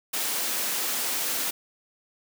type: high-pass noise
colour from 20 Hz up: white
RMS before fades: -28 dBFS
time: 0.13-1.51 s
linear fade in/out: 10 ms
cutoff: 200 Hz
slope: 24 dB/octave
effects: none